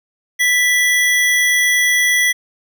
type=tone pair together; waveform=square; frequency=1975.5 / 3322 Hz; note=B6 / G#7; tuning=0 / 0 cents; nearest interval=major sixth; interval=900 cents; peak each=-13 / -22 dBFS; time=0.39-2.33 s; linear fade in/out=20 ms; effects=none